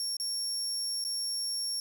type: tone with dropouts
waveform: 30% pulse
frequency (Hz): 5510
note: F8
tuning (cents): -24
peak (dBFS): -27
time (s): 0-1.8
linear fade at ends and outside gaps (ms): 1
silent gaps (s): 0.168-0.199 / 1.041-1.049
effects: none